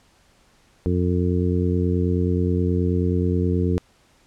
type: harmonic tone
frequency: 89.4 Hz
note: F2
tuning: 41 cents sharp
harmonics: 1 / 2 / 3 / 4 / 5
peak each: -21 / -24 / -26 / -27 / -28 dBFS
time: 0.86-3.78 s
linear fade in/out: 0 ms
effects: pink hiss -58 dBFS RMS until 4.26 s + low-pass 9000 Hz 12 dB/octave